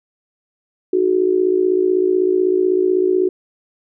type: tone with amplitude modulation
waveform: sine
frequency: 370 Hz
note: F#4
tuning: in tune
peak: -9 dBFS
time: 0.93-3.29 s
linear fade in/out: 5 ms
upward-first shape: sine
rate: 56 Hz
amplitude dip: 80%
effects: none